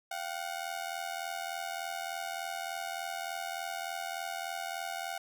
sawtooth ring-modulated tone, 733 Hz, F#5, 16 cents flat, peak -29 dBFS, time 0.11-5.18 s, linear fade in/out 5 ms, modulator 41.7 Hz, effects none

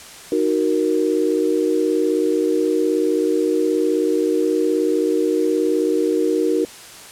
sine chord, D# minor, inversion none, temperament equal, 311.1 / 370 / 466.2 Hz, D#4 / F#4 / A#4, 0 / 0 / 0 cents, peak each -20 dBFS, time 0.32-6.65 s, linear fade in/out 2 ms, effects white hiss -39 dBFS RMS until 7.11 s + low-pass 10000 Hz 12 dB/octave

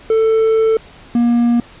triangle tone pair in turn, 444 / 237.5 Hz, A4 / A#3, +16 / +33 cents, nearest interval major seventh, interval 1083 cents, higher first, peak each -8 dBFS, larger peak neither, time 0.1-0.77 / 1.15-1.6 s, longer first, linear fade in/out 2 ms, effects pink hiss -41 dBFS RMS until 1.8 s + resampled to 8000 Hz

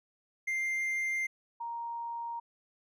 triangle / sine tone pair in turn, 2098 / 934.6 Hz, C7 / A#5, +4 / +4 cents, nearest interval octave + major second, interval 1400 cents, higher first, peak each -28 / -35 dBFS, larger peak first, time 0.47-1.27 / 1.6-2.4 s, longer neither, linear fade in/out 10 ms, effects none

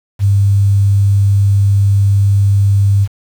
sine tone with quantisation, 99.6 Hz, G2, 28 cents sharp, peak -7 dBFS, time 0.19-3.08 s, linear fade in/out 50 ms, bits 6, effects none

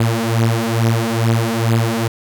sawtooth beating tone pair, 113.3 / 115.6 Hz, A#2 / A#2, -49 / -14 cents, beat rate 2.3 Hz, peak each -13 dBFS, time 0-2.08 s, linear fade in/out 5 ms, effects none

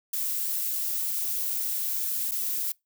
violet noise with dropouts, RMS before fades -29 dBFS, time 0.13-2.72 s, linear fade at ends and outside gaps 5 ms, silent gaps 2.312-2.317 s, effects noise-tail reverb RT60 0.2 s tail -25 dB re dry

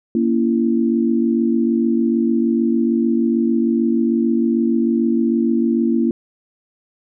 sine chord, A# diminished, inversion none, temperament just, 233.1 / 279.7 / 335.6 Hz, A#3 / C#4 / E4, 0 / +16 / +31 cents, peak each -16 / -22 / -19 dBFS, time 0.15-6.11 s, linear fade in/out 2 ms, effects none

